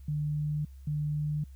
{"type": "tone pair in turn", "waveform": "sine", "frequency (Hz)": [149.9, 149.9], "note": ["D3", "D3"], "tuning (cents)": [36, 36], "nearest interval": "unison", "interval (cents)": 0, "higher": "neither", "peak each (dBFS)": -28, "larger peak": "neither", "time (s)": [[0.08, 0.65], [0.87, 1.44]], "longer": "neither", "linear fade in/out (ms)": 5, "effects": ["added 67 Hz sine -45 dBFS peak until 1.55 s", "white hiss -69 dBFS RMS until 1.55 s"]}